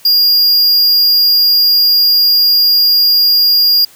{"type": "tone", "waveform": "square", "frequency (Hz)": 4828, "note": "D8", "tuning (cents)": 47, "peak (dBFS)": -7, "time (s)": [0.05, 3.85], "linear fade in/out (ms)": 5, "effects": ["white hiss -42 dBFS RMS until 3.95 s"]}